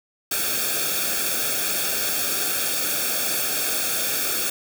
white noise with comb filter, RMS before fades -24 dBFS, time 0.31-4.5 s, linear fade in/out 5 ms, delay 1 ms, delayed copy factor -0.8, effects none

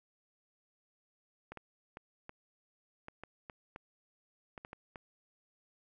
clicks, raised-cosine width 0.5 ms, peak -30 dBFS, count 12, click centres 1.52 / 1.573 / 1.971 / 2.294 / 3.084 / 3.236 / 3.498 / 3.761 / 4.578 / 4.649 / 4.731 / 4.958 s, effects none

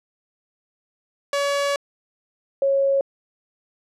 sawtooth / sine tone pair in turn, 566 / 549.3 Hz, C#5 / C#5, +36 / -16 cents, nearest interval minor second, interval 52 cents, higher first, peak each -16 dBFS, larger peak neither, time 1.33-1.76 / 2.62-3.01 s, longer first, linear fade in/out 2 ms, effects low-pass 8000 Hz 12 dB/octave

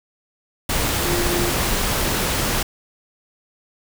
sine tone in noise, 349.2 Hz, F4, in tune, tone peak -23 dBFS, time 1.05-1.5 s, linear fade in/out 5 ms, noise pink, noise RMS -21 dBFS, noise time 0.69-2.63 s, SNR -5 dB, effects none

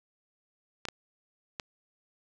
clicks, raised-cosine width 0.2 ms, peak -17 dBFS, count 3, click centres 0.853 / 0.886 / 1.598 s, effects none

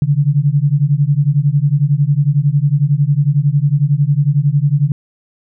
sine beating tone pair, 138.59 / 149.59 Hz, C#3 / D3, 0 / +32 cents, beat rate 11 Hz, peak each -13 dBFS, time 0.02-4.92 s, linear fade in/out 2 ms, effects none

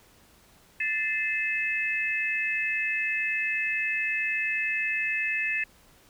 sine tone cluster, 1763 / 2083 / 2592 Hz, A6 / C7 / E7, +3 / -8 / -30 cents, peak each -30 / -32 / -28 dBFS, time 0.8-5.64 s, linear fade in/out 5 ms, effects pink hiss -58 dBFS RMS until 6.09 s

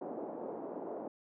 pink band-pass noise, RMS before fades -42 dBFS, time 0.01-1.08 s, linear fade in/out 5 ms, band 270 to 760 Hz, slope 24 dB/octave, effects none

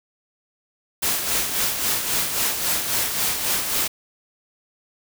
white noise with tremolo, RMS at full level -21 dBFS, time 1.02-3.88 s, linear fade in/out 10 ms, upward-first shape sine, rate 3.7 Hz, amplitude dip 50%, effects none

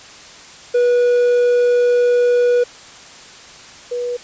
triangle / sine tone pair in turn, 486.7 / 486.7 Hz, B4 / B4, -25 / -25 cents, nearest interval unison, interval 0 cents, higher neither, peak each -9 / -19 dBFS, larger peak first, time 0.74-2.64 / 3.91-4.17 s, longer first, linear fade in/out 10 ms, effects white hiss -39 dBFS RMS until 4.23 s + resampled to 16000 Hz

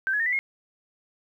sine tone with pitch steps, 1557 / 1688.1 / 1830.3 / 1984.5 / 2152 Hz, G6 / G#6 / A#6 / B6 / C7, -12 / +28 / -32 / +8 / +48 cents, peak -22 dBFS, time 0.07-0.39 s, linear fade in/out 0 ms, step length 64 ms, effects 10-bit

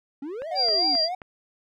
triangle exponential two-way sweep, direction up then down, 264.5 to 670 to 264.5 Hz, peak -29 dBFS, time 0.22-0.96 s, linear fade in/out 5 ms, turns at 0.48 s
click train, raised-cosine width 0.5 ms, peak -25 dBFS, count 4, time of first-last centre 0.42-1.218 s, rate 3.76 Hz
triangle tone with vibrato, 698.5 Hz, F5, in tune, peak -25 dBFS, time 0.51-1.15 s, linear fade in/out 5 ms, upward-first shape triangle, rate 3.4 Hz, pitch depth 210 cents each way
sine tone, 4760 Hz, D8, 22 cents sharp, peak -20 dBFS, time 0.55-1.09 s, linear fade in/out 50 ms
effects none

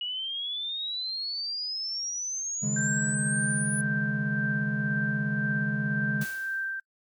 sine exponential sweep, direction up, 2900 to 10000 Hz, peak -30 dBFS, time 0.01-3.81 s, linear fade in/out 2 ms
triangle chord, C# suspended second, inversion none, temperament equal, 138.59 / 155.56 / 207.7 Hz, C#3 / D#3 / G#3, 0 / 0 / 0 cents, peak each -29 / -32 / -28 dBFS, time 2.62-6.25 s, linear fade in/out 20 ms
sine tone with tremolo, 1568 Hz, G6, in tune, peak -28 dBFS, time 2.76-6.8 s, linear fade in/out 5 ms, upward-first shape sine, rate 1.9 Hz, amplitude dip 40%
white noise with exponential decay, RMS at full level -38 dBFS, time 6.21-6.81 s, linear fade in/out 5 ms, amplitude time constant 130 ms
effects noise-tail reverb RT60 0.1 s tail -25 dB re dry

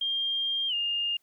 sine tone with pitch glide, 3204 to 2822 Hz, G7 to F7, +37 to +17 cents, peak -26 dBFS, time 0.01-1.17 s, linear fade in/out 5 ms, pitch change -220 cents, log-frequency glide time 0.68-0.74 s, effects white hiss -71 dBFS RMS until 1.22 s

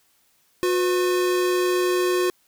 square tone pair together, 361.3 / 500 Hz, F#4 / B4, -41 / +21 cents, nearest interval tritone, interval 562 cents, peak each -20 / -30 dBFS, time 0.63-2.3 s, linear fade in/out 0 ms, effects white hiss -63 dBFS RMS until 2.47 s

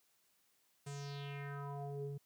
square tone with low-pass filter sweep, 141.6 Hz, C#3, 37 cents sharp, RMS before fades -44 dBFS, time 0.86-2.18 s, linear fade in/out 10 ms, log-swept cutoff 8600 to 290 Hz, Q 3.8, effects white hiss -75 dBFS RMS until 2.25 s + high-pass 80 Hz 12 dB/octave

